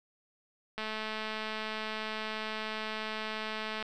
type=click train; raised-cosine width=0.3 ms; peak=-21 dBFS; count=662; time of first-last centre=0.78-3.826 s; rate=217 Hz; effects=none